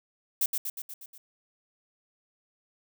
violet noise with echo, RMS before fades -25 dBFS, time 0.41-0.46 s, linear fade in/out 5 ms, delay 120 ms, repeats 6, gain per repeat -4 dB, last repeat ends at 1.18 s, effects none

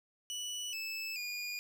25% pulse tone with pitch steps, 2955 / 2625 / 2435 Hz, F#7 / E7 / D#7, -3 / -8 / -38 cents, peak -34 dBFS, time 0.3-1.59 s, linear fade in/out 0 ms, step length 430 ms, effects 12-bit

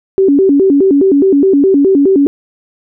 sine tone with vibrato, 329.6 Hz, E4, in tune, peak -5 dBFS, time 0.18-2.27 s, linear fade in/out 0 ms, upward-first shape square, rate 4.8 Hz, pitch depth 270 cents each way, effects none

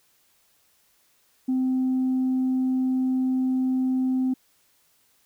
sine tone, 258.5 Hz, C4, 21 cents flat, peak -19 dBFS, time 1.48-4.34 s, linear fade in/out 10 ms, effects tanh soft clip ceiling -18 dBFS + white hiss -64 dBFS RMS until 5.25 s

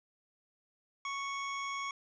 25% pulse tone, 1108.7 Hz, C#6, in tune, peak -32 dBFS, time 1.05-1.91 s, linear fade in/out 2 ms, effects resampled to 16000 Hz + 10-bit

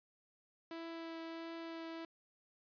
sawtooth tone with vibrato, 329.6 Hz, E4, in tune, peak -40 dBFS, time 0.71-2.05 s, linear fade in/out 2 ms, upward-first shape triangle, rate 1.5 Hz, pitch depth 11 cents each way, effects resampled to 11025 Hz

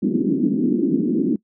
white band-pass noise, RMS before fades -19 dBFS, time 0.02-1.36 s, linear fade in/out 10 ms, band 180 to 340 Hz, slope 48 dB/octave, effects noise-tail reverb RT60 0.1 s tail -22 dB re dry

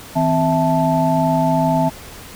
sine tone cluster, 160.5 / 257.9 / 657 / 878 Hz, E3 / C4 / E5 / A5, -46 / -25 / -6 / -4 cents, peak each -19 dBFS, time 0.15-1.9 s, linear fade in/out 20 ms, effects pink hiss -37 dBFS RMS until 2.35 s

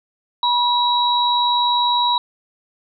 sine tone pair together, 970 / 3880 Hz, B5 / B7, -31 / -31 cents, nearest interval 2 octaves, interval 2400 cents, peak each -16 / -19 dBFS, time 0.43-2.18 s, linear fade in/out 2 ms, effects none

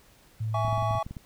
sine tone, 110 Hz, A2, in tune, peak -27 dBFS, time 0.4-0.99 s, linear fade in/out 10 ms
triangle chord, C# minor, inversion first, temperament equal with one note detuned, 659.3 / 830.6 / 1126.2 Hz, E5 / G#5 / C#6, 0 / 0 / +27 cents, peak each -29 dBFS, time 0.54-1.03 s, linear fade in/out 5 ms
clicks, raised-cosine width 5 ms, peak -25 dBFS, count 10, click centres 0.649 / 0.681 / 0.729 / 0.779 / 0.825 / 0.91 / 0.952 / 1.065 / 1.11 / 1.168 s
effects pink hiss -58 dBFS RMS until 1.25 s

